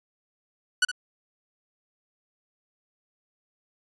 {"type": "tone with echo", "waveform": "sawtooth", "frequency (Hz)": 1480, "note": "F#6", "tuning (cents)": 0, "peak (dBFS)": -14, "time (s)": [0.82, 0.85], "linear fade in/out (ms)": 5, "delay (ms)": 65, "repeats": 1, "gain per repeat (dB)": -12, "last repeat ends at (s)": 0.915, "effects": ["resampled to 24000 Hz"]}